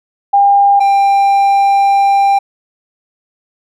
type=tone pair in turn; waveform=sine / triangle; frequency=802 / 793.7 Hz; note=G5 / G5; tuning=+39 / +21 cents; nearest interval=unison; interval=18 cents; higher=first; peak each=-5 dBFS; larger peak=neither; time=0.33-0.8 / 0.8-2.39 s; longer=second; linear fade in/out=10 ms; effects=none